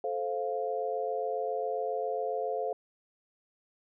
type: chord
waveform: sine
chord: F major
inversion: first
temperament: just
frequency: 436.5 / 523.8 / 698.5 Hz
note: A4 / C5 / F5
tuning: -14 / +2 / 0 cents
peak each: -34 dBFS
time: 0.04-2.73 s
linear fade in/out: 2 ms
effects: none